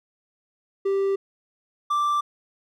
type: tone pair in turn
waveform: triangle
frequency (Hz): 392 / 1174.7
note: G4 / D6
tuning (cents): 0 / 0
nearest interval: octave + perfect fifth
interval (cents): 1900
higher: second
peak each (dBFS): -18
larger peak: neither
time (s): 0.85-1.16 / 1.9-2.21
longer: neither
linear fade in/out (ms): 10
effects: none